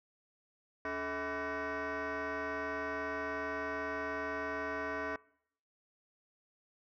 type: tone with frequency modulation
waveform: sine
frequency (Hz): 434.4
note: A4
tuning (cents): -22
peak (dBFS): -33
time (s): 0.85-5.16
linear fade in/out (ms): 2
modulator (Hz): 359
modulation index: 4.1
effects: noise-tail reverb RT60 0.7 s tail -25 dB re dry + tanh soft clip ceiling -33 dBFS